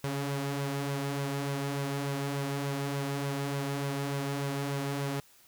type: tone with flanger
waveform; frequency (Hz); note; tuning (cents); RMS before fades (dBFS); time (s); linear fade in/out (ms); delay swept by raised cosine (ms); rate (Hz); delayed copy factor
sawtooth; 140; C#3; +18; -33; 0.04-5.2; 0; 1.9 to 4.9; 3.4; +0.5
effects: white hiss -60 dBFS RMS until 5.47 s